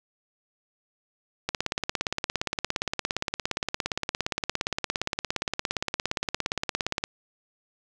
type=click train; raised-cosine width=0.2 ms; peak=-9 dBFS; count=97; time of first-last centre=1.49-7.039 s; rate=17.3 Hz; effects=none